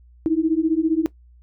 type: beating tone pair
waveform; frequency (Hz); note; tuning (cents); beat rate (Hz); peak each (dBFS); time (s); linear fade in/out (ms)
sine; 312.3 / 327.3; D#4 / E4; +7 / -12; 15; -20 / -19; 0.26-1.06; 0
effects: noise-tail reverb RT60 0.1 s tail -18 dB re dry + added 60 Hz sine -47 dBFS peak until 1.42 s